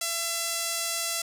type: tone with band-pass filter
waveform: sawtooth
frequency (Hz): 673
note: E5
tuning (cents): +36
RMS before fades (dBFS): -30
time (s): 0.01-1.22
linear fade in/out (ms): 5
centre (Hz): 8400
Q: 0.91
effects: none